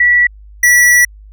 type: tone pair in turn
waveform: sine / square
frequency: 1948 / 1948 Hz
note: B6 / B6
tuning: -24 / -24 cents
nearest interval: unison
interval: 0 cents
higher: neither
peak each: -6 dBFS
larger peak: neither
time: 0-0.27 / 0.63-1.05 s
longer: second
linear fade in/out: 5 ms
effects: added 51 Hz sine -34 dBFS peak until 1.32 s